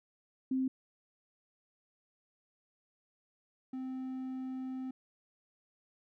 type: tone pair in turn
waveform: sine / triangle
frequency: 261.6 / 259.8 Hz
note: C4 / C4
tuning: 0 / -12 cents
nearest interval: unison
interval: 12 cents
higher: first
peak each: -29 / -35 dBFS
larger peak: first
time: 0.51-0.68 / 3.73-4.91 s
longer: second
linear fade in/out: 5 ms
effects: none